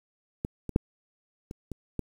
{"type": "clicks", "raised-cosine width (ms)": 3, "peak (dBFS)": [-16, -21, -7, -25, -23, -17], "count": 6, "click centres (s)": [0.449, 0.693, 0.761, 1.511, 1.717, 1.993], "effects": ["8-bit"]}